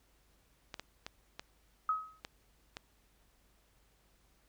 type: clicks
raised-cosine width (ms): 0.2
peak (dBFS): -24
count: 6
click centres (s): 0.742 / 0.796 / 1.065 / 1.395 / 2.249 / 2.769
type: tone with exponential decay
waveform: sine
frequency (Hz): 1272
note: D#6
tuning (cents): +38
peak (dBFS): -26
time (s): 1.89-2.2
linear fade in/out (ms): 2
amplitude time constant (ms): 67
effects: added 50 Hz sine -70 dBFS peak until 4.48 s + pink hiss -71 dBFS RMS until 4.48 s